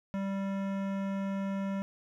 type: tone with hard clipping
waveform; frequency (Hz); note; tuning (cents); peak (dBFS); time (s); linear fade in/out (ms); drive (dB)
sine; 195.6; G3; -4; -33; 0.14-1.82; 0; 17
effects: none